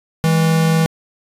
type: tone pair together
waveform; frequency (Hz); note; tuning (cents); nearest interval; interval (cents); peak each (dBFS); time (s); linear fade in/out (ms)
square; 162.3 / 205.9; E3 / G#3; -27 / -15; major third; 412; -13 / -23; 0.24-0.86; 0
effects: resampled to 32000 Hz